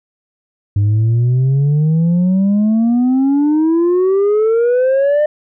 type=exponential sweep; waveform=sine; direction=up; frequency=99.8 to 608 Hz; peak=-7 dBFS; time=0.76-5.26 s; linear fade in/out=5 ms; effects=tanh soft clip ceiling -9 dBFS